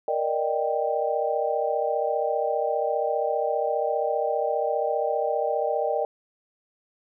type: chord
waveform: sine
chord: Eb major seventh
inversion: second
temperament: equal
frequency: 466.2 / 587.3 / 622.3 / 784 Hz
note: Bb4 / D5 / Eb5 / G5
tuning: 0 / 0 / 0 / 0 cents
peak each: -28 dBFS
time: 0.08-6.05 s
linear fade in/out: 2 ms
effects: none